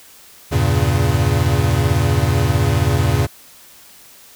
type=chord; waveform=square; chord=E diminished seventh; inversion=none; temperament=equal; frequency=82.41 / 98 / 116.54 / 138.59 Hz; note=E2 / G2 / Bb2 / Db3; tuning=0 / 0 / 0 / 0 cents; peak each=-20 dBFS; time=0.51-3.27 s; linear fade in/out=20 ms; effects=white hiss -44 dBFS RMS until 4.35 s